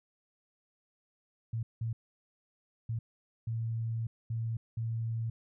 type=tone bursts at uneven times; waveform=sine; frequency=113.9 Hz; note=A#2; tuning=40 cents flat; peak=-31 dBFS; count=6; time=1.53-1.63 / 1.81-1.93 / 2.89-2.99 / 3.47-4.07 / 4.3-4.57 / 4.77-5.3 s; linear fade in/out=5 ms; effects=none

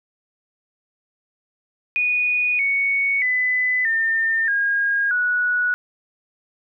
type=tone with pitch steps; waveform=sine; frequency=2468 / 2224 / 2005 / 1806.7 / 1628.3 / 1467.5 Hz; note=D#7 / C#7 / B6 / A6 / G#6 / F#6; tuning=-15 / +5 / +26 / +45 / -35 / -15 cents; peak=-17 dBFS; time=1.96-5.74 s; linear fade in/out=0 ms; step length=630 ms; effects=none

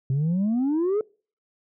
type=exponential sweep; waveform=sine; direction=up; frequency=128.9 to 440 Hz; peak=-18 dBFS; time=0.1-1.01 s; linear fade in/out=2 ms; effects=noise-tail reverb RT60 0.4 s tail -26 dB re dry + tanh soft clip ceiling -19 dBFS

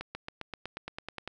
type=accelerating click train; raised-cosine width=0.3 ms; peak=-21 dBFS; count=12; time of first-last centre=0.01-1.276 s; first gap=140 ms; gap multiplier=0.96; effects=none

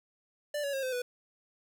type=tone with pitch steps; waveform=square; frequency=589 / 563.4 / 538.9 / 515.4 / 493 Hz; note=D5 / C#5 / C#5 / C5 / B4; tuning=+5 / +28 / -49 / -26 / -3 cents; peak=-32 dBFS; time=0.54-1.02 s; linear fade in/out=5 ms; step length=96 ms; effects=10-bit

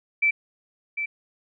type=tone with echo; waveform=sine; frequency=2325 Hz; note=D7; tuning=18 cents flat; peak=-17 dBFS; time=0.22-0.31 s; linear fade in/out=10 ms; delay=750 ms; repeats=1; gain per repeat=-8 dB; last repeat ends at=1.06 s; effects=none

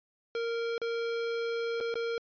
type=tone with dropouts; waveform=square; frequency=463.8 Hz; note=A#4; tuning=9 cents flat; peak=-31 dBFS; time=0.35-2.18 s; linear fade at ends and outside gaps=1 ms; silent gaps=0.78-0.816 / 1.803-1.809 / 1.941-1.955 s; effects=resampled to 11025 Hz

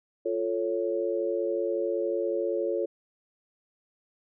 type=chord; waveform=sine; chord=F augmented; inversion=none; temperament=equal; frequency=349.2 / 440 / 554.4 Hz; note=F4 / A4 / C#5; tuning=0 / 0 / 0 cents; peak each=-30 dBFS; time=0.25-2.86 s; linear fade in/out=10 ms; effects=none

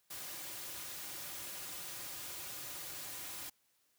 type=noise with comb filter; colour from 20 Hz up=white; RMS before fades=-45 dBFS; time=0.1-3.5 s; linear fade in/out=10 ms; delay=4.5 ms; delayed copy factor=-0.55; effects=white hiss -75 dBFS RMS until 3.98 s + high-pass 60 Hz 12 dB/octave

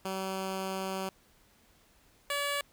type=tone pair in turn; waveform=10% pulse; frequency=190.7 / 571.5 Hz; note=G3 / D5; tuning=-47 / -47 cents; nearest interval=octave + perfect fifth; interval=1900 cents; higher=second; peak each=-25 / -22 dBFS; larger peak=second; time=0.05-1.09 / 2.3-2.61 s; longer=first; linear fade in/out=2 ms; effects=pink hiss -64 dBFS RMS until 2.72 s

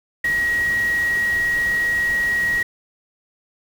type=tone in noise; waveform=sine; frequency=1900 Hz; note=A#6; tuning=33 cents sharp; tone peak=-17 dBFS; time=0.24-2.63 s; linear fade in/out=5 ms; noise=pink; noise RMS=-34 dBFS; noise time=0.24-2.63 s; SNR=+14 dB; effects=none

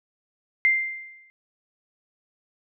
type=tone with exponential decay; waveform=sine; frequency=2093 Hz; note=C7; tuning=in tune; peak=-14 dBFS; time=0.65-1.3 s; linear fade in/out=0 ms; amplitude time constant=140 ms; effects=none

